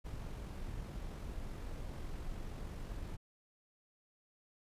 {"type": "noise with amplitude modulation", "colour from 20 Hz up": "brown", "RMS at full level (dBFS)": -42, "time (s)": [0.04, 3.17], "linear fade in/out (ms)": 20, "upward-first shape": "sine", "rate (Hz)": 44.9, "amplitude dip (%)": 25, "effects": ["resampled to 32000 Hz"]}